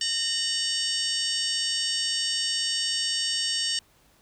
harmonic tone with a mistuned harmonic, 918 Hz, A#5, 27 cents flat, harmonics 2 / 3 / 4 / 5 / 6 / 7 / 8 / 9, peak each -37 / -29 / -37 / -32 / -30 / -39 / -39 / -35 dBFS, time 0.01-3.79 s, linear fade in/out 2 ms, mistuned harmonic 3, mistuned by +130 cents, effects pink hiss -61 dBFS RMS until 4.21 s

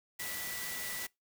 sine tone in noise, 1966 Hz, B6, 8 cents flat, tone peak -43 dBFS, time 0.19-1.07 s, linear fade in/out 10 ms, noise white, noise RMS -40 dBFS, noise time 0.19-1.07 s, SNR -6 dB, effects noise-tail reverb RT60 0.2 s tail -24 dB re dry

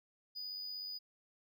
triangle tone with amplitude modulation, 4950 Hz, D#8, 10 cents flat, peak -38 dBFS, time 0.35-0.99 s, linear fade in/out 20 ms, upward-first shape sine, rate 96.4 Hz, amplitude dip 45%, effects none

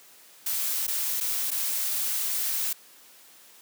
blue noise with dropouts, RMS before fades -28 dBFS, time 0.46-2.73 s, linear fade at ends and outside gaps 5 ms, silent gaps 0.869-0.878 / 1.203-1.208 / 1.506-1.514 s, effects white hiss -53 dBFS RMS until 3.61 s + high-pass 200 Hz 12 dB/octave

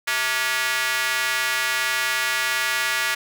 square tone with high-pass filter, 129.3 Hz, C3, 20 cents flat, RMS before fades -23 dBFS, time 0.07-3.15 s, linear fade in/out 10 ms, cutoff 1700 Hz, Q 1.8, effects none

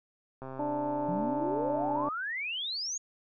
click train, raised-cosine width 1 ms, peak -28 dBFS, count 221, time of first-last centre 0.42-2.087 s, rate 132 Hz
harmonic tone, 293.7 Hz, D4, in tune, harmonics 1 / 2 / 3, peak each -34 / -34 / -34 dBFS, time 0.59-2.09 s, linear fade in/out 5 ms
sine exponential sweep, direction up, 164.81 to 6800 Hz, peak -32 dBFS, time 1.08-2.98 s, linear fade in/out 10 ms
effects none

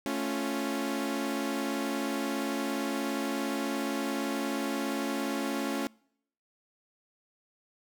sawtooth chord, A augmented, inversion none, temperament equal, 220 / 277.2 / 349.2 Hz, A3 / C#4 / E#4, 0 / 0 / 0 cents, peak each -32 / -28 / -33 dBFS, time 0.06-5.87 s, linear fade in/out 0 ms, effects noise-tail reverb RT60 0.7 s tail -26 dB re dry

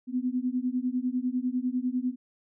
sine beating tone pair, 246.7 / 256.7 Hz, B3 / C4, -2 / -33 cents, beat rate 10 Hz, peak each -29 dBFS, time 0.07-2.16 s, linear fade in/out 50 ms, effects none

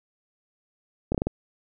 slowing click train, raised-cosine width 2 ms, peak -11 dBFS, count 5, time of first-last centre 1.12-1.27 s, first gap 26 ms, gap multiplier 1.25, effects none

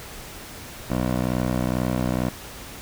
15% pulse tone with band-pass filter, 62.2 Hz, B1, 13 cents sharp, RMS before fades -24 dBFS, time 0.9-2.29 s, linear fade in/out 5 ms, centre 400 Hz, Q 0.54, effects pink hiss -39 dBFS RMS until 2.81 s

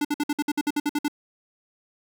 square tone bursts, 293.7 Hz, D4, in tune, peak -22 dBFS, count 12, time 0.01-1.082 s, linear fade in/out 5 ms, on 38 ms, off 56 ms, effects none

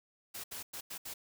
white noise bursts at uneven times, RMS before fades -43 dBFS, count 5, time 0.34-0.44 / 0.51-0.63 / 0.73-0.81 / 0.9-0.98 / 1.05-1.14 s, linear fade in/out 10 ms, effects none

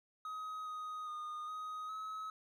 triangle tone with pitch steps, 1263 / 1250 / 1226 / 1254 / 1283 Hz, D#6 / D#6 / D#6 / D#6 / E6, +26 / +8 / -26 / +13 / -47 cents, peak -39 dBFS, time 0.25-2.3 s, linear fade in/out 2 ms, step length 410 ms, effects none

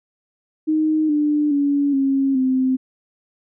sine tone with pitch steps, 311.1 / 297.4 / 284.3 / 271.8 / 259.8 Hz, D#4 / D4 / C#4 / C#4 / C4, 0 / +22 / +44 / -34 / -12 cents, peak -15 dBFS, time 0.67-2.77 s, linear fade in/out 20 ms, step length 420 ms, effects none

